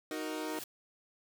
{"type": "chord", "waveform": "sawtooth", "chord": "D# minor", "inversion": "none", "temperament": "equal", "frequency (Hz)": [311.1, 370, 466.2], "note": ["D#4", "F#4", "A#4"], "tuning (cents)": [0, 0, 0], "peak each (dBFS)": [-34, -39, -38], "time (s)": [0.11, 0.59], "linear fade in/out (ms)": 2}
{"type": "noise with exponential growth", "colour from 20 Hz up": "white", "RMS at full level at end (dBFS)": -41, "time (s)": [0.3, 0.64], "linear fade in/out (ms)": 5, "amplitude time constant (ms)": 73}
{"effects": []}